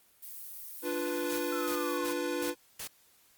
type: noise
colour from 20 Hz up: violet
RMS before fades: -44 dBFS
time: 0.22-1.98 s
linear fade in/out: 10 ms
type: chord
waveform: square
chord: B diminished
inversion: first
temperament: equal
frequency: 293.7 / 349.2 / 493.9 Hz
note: D4 / F4 / B4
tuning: 0 / 0 / 0 cents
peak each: -37 / -36 / -36 dBFS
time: 0.82-2.55 s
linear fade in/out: 50 ms
type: noise bursts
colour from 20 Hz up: white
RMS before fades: -40 dBFS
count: 5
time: 1.3-2.875 s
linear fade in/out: 5 ms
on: 83 ms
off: 290 ms
type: linear sweep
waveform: sine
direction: down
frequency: 1355 to 1026 Hz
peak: -38 dBFS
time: 1.52-2.11 s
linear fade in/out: 5 ms
effects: white hiss -64 dBFS RMS until 3.37 s + Opus 32 kbps